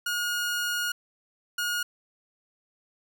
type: tone pair in turn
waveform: sawtooth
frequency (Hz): 1436 / 1436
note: F6 / F6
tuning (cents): +48 / +48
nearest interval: unison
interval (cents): 0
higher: neither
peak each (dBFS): -23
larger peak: neither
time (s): 0.06-0.92 / 1.58-1.83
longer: first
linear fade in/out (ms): 5
effects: none